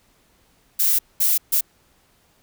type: noise bursts at uneven times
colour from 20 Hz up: violet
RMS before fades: -18 dBFS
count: 3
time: 0.79-0.99 / 1.2-1.38 / 1.52-1.61 s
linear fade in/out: 10 ms
effects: pink hiss -60 dBFS RMS until 2.42 s